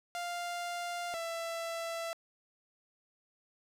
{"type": "tone pair in turn", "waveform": "sawtooth", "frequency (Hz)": [698.5, 666.4], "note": ["F5", "E5"], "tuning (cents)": [0, 19], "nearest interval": "minor second", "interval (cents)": 81, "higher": "first", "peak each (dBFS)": [-32, -32], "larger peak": "neither", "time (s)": [[0.15, 1.14], [1.14, 2.13]], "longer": "neither", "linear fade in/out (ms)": 0, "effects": ["low-pass 11000 Hz 12 dB/octave", "10-bit"]}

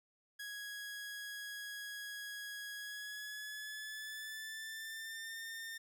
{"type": "tone with pitch glide", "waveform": "sawtooth", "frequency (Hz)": [1661.2, 1811.6], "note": ["G#6", "A#6"], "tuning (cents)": [0, -50], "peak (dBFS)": -40, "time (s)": [0.39, 5.78], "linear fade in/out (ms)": 10, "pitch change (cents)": 150, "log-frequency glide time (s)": [2.75, 5.4], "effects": []}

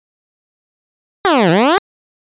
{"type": "exponential two-way sweep", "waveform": "15% pulse", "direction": "down then up", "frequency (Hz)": [415, 155.56, 415], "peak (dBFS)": -3, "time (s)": [1.25, 1.78], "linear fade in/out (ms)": 0, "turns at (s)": 1.5, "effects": ["resampled to 8000 Hz"]}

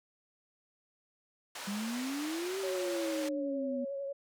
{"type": "band-pass noise", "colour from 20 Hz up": "pink", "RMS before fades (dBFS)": -43, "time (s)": [1.55, 3.29], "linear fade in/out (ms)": 5, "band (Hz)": [680, 9500], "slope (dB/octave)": 12}
{"type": "exponential two-way sweep", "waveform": "sine", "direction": "up then down", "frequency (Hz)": [196, 392, 244.2], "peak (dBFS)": -34, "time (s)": [1.67, 3.85], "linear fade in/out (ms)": 10, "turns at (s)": 2.59}
{"type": "tone with vibrato", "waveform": "sine", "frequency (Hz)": 554.4, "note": "C#5", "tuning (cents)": 0, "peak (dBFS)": -35, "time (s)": [2.63, 4.13], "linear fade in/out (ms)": 10, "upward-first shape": "triangle", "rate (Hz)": 11, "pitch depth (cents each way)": 28}
{"effects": []}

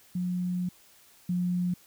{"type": "tone pair in turn", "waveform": "sine", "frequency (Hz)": [179.6, 178.46], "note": ["F3", "F3"], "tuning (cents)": [49, 38], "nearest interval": "unison", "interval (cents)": 11, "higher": "first", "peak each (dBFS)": [-27, -25], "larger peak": "second", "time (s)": [[0.15, 0.69], [1.29, 1.74]], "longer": "first", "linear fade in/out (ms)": 5, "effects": ["white hiss -58 dBFS RMS until 1.86 s"]}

